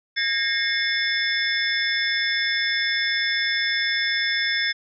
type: tone cluster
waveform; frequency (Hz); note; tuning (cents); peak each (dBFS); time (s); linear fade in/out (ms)
sine; 1628 / 1843 / 2151 / 3508 / 5260; G#6 / A#6 / C7 / A7 / E8; -35 / -20 / +47 / -6 / -5; -27; 0.16-4.73; 20
effects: none